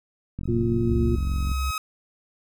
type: click train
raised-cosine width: 5 ms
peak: -19 dBFS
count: 52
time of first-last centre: 0.39-1.516 s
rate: 45.3 Hz
type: tone with exponential growth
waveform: sawtooth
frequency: 1271 Hz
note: D#6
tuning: 36 cents sharp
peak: -22 dBFS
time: 0.44-1.78 s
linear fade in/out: 2 ms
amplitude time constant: 290 ms
type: harmonic tone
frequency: 116.54 Hz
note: A#2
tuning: in tune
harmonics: 1 / 2 / 3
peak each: -25 / -25 / -25 dBFS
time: 0.48-1.16 s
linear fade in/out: 10 ms
type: tone with pitch glide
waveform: sine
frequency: 68.4 to 66.49 Hz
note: C#2 to C2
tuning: -23 to +28 cents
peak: -23 dBFS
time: 0.89-1.71 s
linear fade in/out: 5 ms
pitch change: -49 cents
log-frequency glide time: 1.03-1.57 s
effects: none